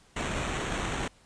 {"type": "noise with sample-and-hold", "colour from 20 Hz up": "pink", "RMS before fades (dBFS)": -32, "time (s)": [0.16, 1.08], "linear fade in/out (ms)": 5, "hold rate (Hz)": 4900, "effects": ["pink hiss -60 dBFS RMS until 1.25 s", "resampled to 22050 Hz"]}